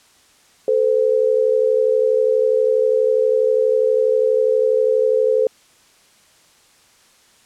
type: tone pair together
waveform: sine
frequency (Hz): 440 / 512.3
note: A4 / C5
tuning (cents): 0 / -37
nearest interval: minor third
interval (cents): 263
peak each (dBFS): -16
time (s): 0.68-5.47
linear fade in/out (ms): 2
effects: white hiss -53 dBFS RMS until 7.45 s + low-pass 9000 Hz 12 dB/octave